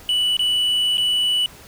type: tone with dropouts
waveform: triangle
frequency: 2960 Hz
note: F#7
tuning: in tune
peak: -15 dBFS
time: 0.09-1.46 s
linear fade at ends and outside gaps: 1 ms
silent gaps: 0.368-0.393 / 0.972-0.98 s
effects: pink hiss -44 dBFS RMS until 1.67 s